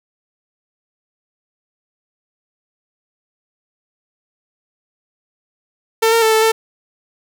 sawtooth tone with pitch steps, 448.8 / 458.8 / 442 / 439.5 / 446 Hz, A4 / A#4 / A4 / A4 / A4, +34 / -28 / +8 / -2 / +23 cents, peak -7 dBFS, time 6.02-6.52 s, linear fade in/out 10 ms, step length 100 ms, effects none

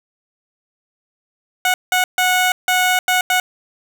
15% pulse tone bursts at uneven times, 734 Hz, F#5, 14 cents flat, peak -7 dBFS, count 6, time 1.65-1.74 / 1.92-2.04 / 2.18-2.52 / 2.68-2.99 / 3.08-3.21 / 3.3-3.4 s, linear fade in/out 2 ms, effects none

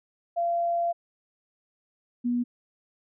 sine tone pair in turn, 686 / 242.5 Hz, F5 / B3, -31 / -31 cents, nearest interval octave + tritone, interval 1800 cents, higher first, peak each -23 dBFS, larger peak neither, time 0.36-0.93 / 2.24-2.44 s, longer first, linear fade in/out 20 ms, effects none

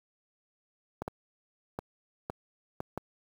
clicks, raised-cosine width 1 ms, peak -20 dBFS, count 6, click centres 1.02 / 1.079 / 1.789 / 2.299 / 2.804 / 2.976 s, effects high-pass 60 Hz 12 dB/octave + 8-bit

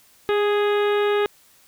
harmonic tone with a mistuned harmonic, 415.3 Hz, G#4, in tune, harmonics 1 / 2 / 3 / 4 / 5 / 6 / 7 / 8 / 9, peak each -18 / -29 / -29 / -31 / -35 / -36 / -38 / -40 / -38 dBFS, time 0.29-1.26 s, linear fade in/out 0 ms, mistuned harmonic 1, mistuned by -17 cents, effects white hiss -55 dBFS RMS until 1.67 s

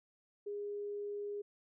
sine tone, 410 Hz, G#4, 22 cents flat, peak -38 dBFS, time 0.46-1.42 s, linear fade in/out 10 ms, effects none

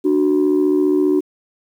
sine tone pair together, 296.5 / 371.4 Hz, D4 / F#4, +17 / +7 cents, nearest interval major third, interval 390 cents, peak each -14 dBFS, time 0.04-1.21 s, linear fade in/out 20 ms, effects tanh soft clip ceiling -8 dBFS + 8-bit

